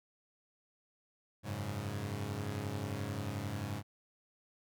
sawtooth chord, F# suspended second, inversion none, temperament equal, 92.5 / 103.83 / 138.59 Hz, F#2 / G#2 / C#3, 0 / 0 / 0 cents, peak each -39 / -35 / -39 dBFS, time 1.43-3.83 s, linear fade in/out 50 ms, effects none

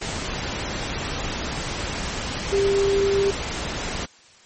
sine tone in noise, 395.8 Hz, G4, 17 cents sharp, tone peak -17 dBFS, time 2.52-3.31 s, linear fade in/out 10 ms, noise pink, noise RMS -28 dBFS, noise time 0.01-4.06 s, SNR +8 dB, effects white hiss -51 dBFS RMS until 4.45 s + MP3 32 kbps

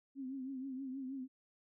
sine tone with vibrato, 265 Hz, C4, 22 cents sharp, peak -40 dBFS, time 0.15-1.28 s, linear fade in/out 50 ms, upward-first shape triangle, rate 6.3 Hz, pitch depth 84 cents each way, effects none

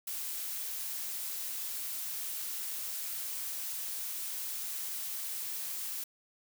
blue noise, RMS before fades -38 dBFS, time 0.07-6.04 s, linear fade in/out 5 ms, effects none

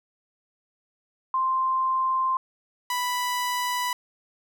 sine / sawtooth tone pair in turn, 1046.5 / 988.2 Hz, C6 / B5, 0 / +1 cents, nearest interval minor second, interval 99 cents, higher first, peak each -21 dBFS, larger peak neither, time 1.34-2.37 / 2.9-3.93 s, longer neither, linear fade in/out 2 ms, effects none

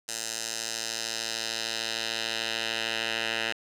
10% pulse tone with band-pass filter sweep, 113.3 Hz, A#2, 49 cents flat, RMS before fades -32 dBFS, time 0.08-3.53 s, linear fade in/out 10 ms, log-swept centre 7000 to 2600 Hz, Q 1.5, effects none

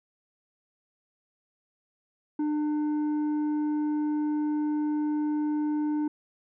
sine tone with tanh clipping, 300 Hz, D4, 37 cents sharp, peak -26 dBFS, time 2.39-6.08 s, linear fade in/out 5 ms, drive 6 dB, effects none

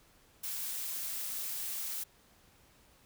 blue noise, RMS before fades -38 dBFS, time 0.43-2.04 s, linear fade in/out 10 ms, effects pink hiss -64 dBFS RMS until 3.05 s

